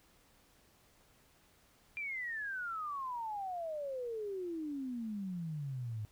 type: exponential sweep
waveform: sine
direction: down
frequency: 2402 to 103.83 Hz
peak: -37 dBFS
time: 1.97-6.05 s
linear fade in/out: 0 ms
effects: pink hiss -67 dBFS RMS until 6.11 s